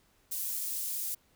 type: high-pass noise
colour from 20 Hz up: pink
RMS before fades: -35 dBFS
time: 0.31-1.15 s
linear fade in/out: 10 ms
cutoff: 11000 Hz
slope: 12 dB/octave
effects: pink hiss -68 dBFS RMS until 1.35 s